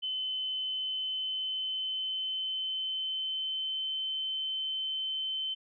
sine tone with pitch glide, 3046 to 3074 Hz, F#7 to G7, +50 to -35 cents, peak -31 dBFS, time 0.02-5.55 s, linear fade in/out 20 ms, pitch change +15 cents, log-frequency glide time 0.64-3.91 s, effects none

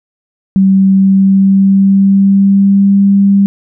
sine tone with pitch glide, 192.6 to 198.24 Hz, G3 to G3, -30 to +20 cents, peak -4 dBFS, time 0.56-3.46 s, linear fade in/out 0 ms, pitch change +50 cents, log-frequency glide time 0.84-2.98 s, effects none

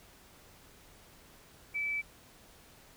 sine tone, 2309 Hz, D7, 30 cents flat, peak -31 dBFS, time 1.74-2.02 s, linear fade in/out 20 ms, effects pink hiss -58 dBFS RMS until 2.96 s

